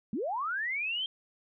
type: linear sweep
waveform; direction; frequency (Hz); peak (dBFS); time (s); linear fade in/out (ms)
sine; up; 182.1 to 3199; -30; 0.13-1.06; 2
effects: none